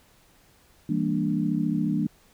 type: chord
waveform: sine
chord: E half-diminished seventh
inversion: none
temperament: equal with one note detuned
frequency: 164.81 / 199.65 / 233.1 / 293.7 Hz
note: E3 / G3 / Bb3 / D4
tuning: 0 / +32 / 0 / 0 cents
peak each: -28 dBFS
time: 0.89-2.07 s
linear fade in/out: 5 ms
effects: pink hiss -59 dBFS RMS until 2.33 s